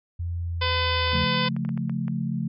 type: tone with pitch glide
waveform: sine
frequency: 85.9 to 81.83 Hz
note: F2 to E2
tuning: -28 to -12 cents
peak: -26 dBFS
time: 0.19-1.25 s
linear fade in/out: 10 ms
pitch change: -84 cents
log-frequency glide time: 0.41-1.08 s
type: harmonic tone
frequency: 506 Hz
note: B4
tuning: 42 cents sharp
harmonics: 1 / 2 / 3 / 4 / 5 / 6 / 7 / 8 / 9 / 10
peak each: -31 / -28 / -33 / -32 / -33 / -32 / -30 / -42 / -35 / -37 dBFS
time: 0.61-1.49 s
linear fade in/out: 10 ms
type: clicks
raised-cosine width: 0.5 ms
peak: -26 dBFS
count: 11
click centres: 1.075 / 1.12 / 1.16 / 1.342 / 1.461 / 1.565 / 1.65 / 1.691 / 1.776 / 1.896 / 2.081 s
type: chord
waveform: sine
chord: Db augmented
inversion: none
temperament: equal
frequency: 138.59 / 174.61 / 220 Hz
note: Db3 / F3 / A3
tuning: 0 / 0 / 0 cents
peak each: -29 dBFS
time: 1.13-2.48 s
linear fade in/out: 5 ms
effects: none